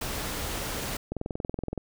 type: noise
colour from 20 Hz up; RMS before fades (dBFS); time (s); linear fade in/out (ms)
pink; -33; 0.01-0.97; 5
type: click train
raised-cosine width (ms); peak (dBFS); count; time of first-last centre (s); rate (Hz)
2; -18; 15; 1.12-1.777; 21.3
effects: none